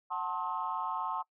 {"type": "chord", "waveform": "sine", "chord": "F# diminished seventh", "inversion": "none", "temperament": "just", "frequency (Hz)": [740, 888, 1065.6, 1278.7], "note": ["F#5", "A5", "C6", "Eb6"], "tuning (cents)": [0, 16, 31, 47], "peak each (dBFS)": [-40, -36, -35, -40], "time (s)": [0.1, 1.23], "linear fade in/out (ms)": 20, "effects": ["noise-tail reverb RT60 0.1 s tail -23 dB re dry", "tanh soft clip ceiling -22 dBFS"]}